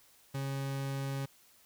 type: tone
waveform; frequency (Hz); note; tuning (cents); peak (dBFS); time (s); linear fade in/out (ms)
40% pulse; 136.8; C#3; -23; -33; 0.34-1.26; 10
effects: white hiss -63 dBFS RMS until 1.65 s